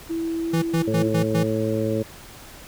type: tone with pitch glide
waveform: sine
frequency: 329.6 to 332.3 Hz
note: E4 to E4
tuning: 0 to +14 cents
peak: -23 dBFS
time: 0.09-1.09 s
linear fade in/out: 20 ms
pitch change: +14 cents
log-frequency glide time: 0.4-0.47 s
type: tone bursts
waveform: square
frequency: 164.81 Hz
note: E3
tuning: in tune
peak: -20 dBFS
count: 5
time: 0.53-1.435 s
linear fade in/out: 10 ms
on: 93 ms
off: 110 ms
type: harmonic tone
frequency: 109.8 Hz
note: A2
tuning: 3 cents flat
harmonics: 1 / 2 / 3 / 4 / 5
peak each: -27 / -27 / -27 / -27 / -27 dBFS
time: 0.87-2.03 s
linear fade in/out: 10 ms
effects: pink hiss -43 dBFS RMS until 2.67 s